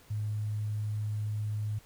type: tone with quantisation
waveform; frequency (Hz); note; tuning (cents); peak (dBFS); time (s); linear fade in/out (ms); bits
sine; 106; G#2; +36; -30; 0.1-1.79; 10; 10
effects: pink hiss -59 dBFS RMS until 1.85 s